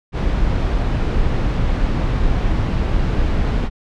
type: noise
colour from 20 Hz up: brown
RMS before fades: -17 dBFS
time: 0.12-3.7 s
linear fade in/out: 50 ms
effects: low-pass 4000 Hz 12 dB/octave